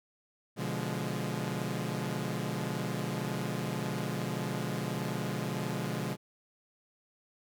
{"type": "chord", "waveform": "sawtooth", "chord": "B diminished seventh", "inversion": "none", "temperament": "equal with one note detuned", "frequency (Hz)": [123.47, 145.23, 174.61, 207.7], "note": ["B2", "D3", "F3", "Ab3"], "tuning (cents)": [0, -19, 0, 0], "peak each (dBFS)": -34, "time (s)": [0.56, 6.17], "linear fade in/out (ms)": 50, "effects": []}